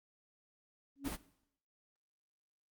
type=tone with exponential growth; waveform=sine; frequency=277.2 Hz; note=C#4; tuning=in tune; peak=-31 dBFS; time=0.96-1.08 s; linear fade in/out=2 ms; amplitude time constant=26 ms
type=noise; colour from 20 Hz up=pink; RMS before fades=-42 dBFS; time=1.04-1.17 s; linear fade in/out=20 ms
effects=noise-tail reverb RT60 0.7 s tail -18 dB re dry + Opus 32 kbps